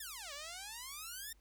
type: exponential two-way sweep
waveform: 5% pulse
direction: down then up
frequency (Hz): 1842 to 554.4 to 1842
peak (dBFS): -33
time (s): 0-1.33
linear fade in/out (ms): 5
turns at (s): 0.33
effects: added 50 Hz sine -64 dBFS peak until 1.4 s + pink hiss -74 dBFS RMS until 1.4 s